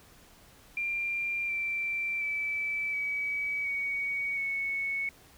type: tone with pitch steps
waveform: sine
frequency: 2383 / 2347 / 2312 / 2278 / 2244 / 2211 Hz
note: D7 / D7 / D7 / C#7 / C#7 / C#7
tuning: +25 / -2 / -28 / +47 / +21 / -5 cents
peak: -29 dBFS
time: 0.77-5.09 s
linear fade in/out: 2 ms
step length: 720 ms
effects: pink hiss -57 dBFS RMS until 5.37 s